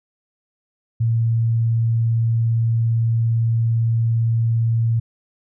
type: tone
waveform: sine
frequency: 114.7 Hz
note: A#2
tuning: 28 cents flat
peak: -15 dBFS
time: 1-5 s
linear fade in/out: 10 ms
effects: none